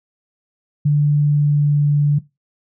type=tone with pitch glide; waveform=sine; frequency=146.83 to 145.9 Hz; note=D3 to D3; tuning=0 to -11 cents; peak=-11 dBFS; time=0.85-2.19 s; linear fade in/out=10 ms; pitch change=-11 cents; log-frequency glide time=1.22-1.86 s; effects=noise-tail reverb RT60 0.2 s tail -17 dB re dry